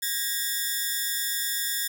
5% pulse ring-modulated tone, 1760 Hz, A6, in tune, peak -12 dBFS, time 0.02-1.88 s, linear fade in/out 10 ms, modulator 124 Hz, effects none

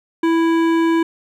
sine tone with hard clipping, 330 Hz, E4, 2 cents sharp, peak -15 dBFS, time 0.23-1.03 s, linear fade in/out 5 ms, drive 14 dB, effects none

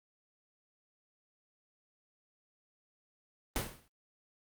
pink noise with exponential decay, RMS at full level -31 dBFS, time 3.56-3.88 s, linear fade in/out 0 ms, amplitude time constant 69 ms, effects Opus 32 kbps

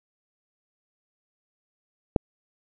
click, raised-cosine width 2 ms, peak -5 dBFS, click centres 2.162 s, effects none

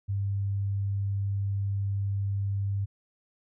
sine tone, 99.3 Hz, G2, 23 cents sharp, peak -26 dBFS, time 0.08-2.86 s, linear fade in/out 20 ms, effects none

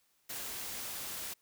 white noise, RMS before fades -41 dBFS, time 0.29-1.34 s, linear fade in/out 10 ms, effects white hiss -73 dBFS RMS until 1.41 s

